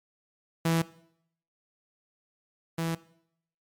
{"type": "tone pair in turn", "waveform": "sawtooth", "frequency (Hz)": [164.81, 164.81], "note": ["E3", "E3"], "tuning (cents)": [0, 0], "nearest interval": "unison", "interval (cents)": 0, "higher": "neither", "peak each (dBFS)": [-19, -24], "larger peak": "first", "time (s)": [[0.65, 0.82], [2.78, 2.95]], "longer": "neither", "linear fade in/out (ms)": 5, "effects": ["noise-tail reverb RT60 0.7 s tail -19 dB re dry", "MP3 96 kbps"]}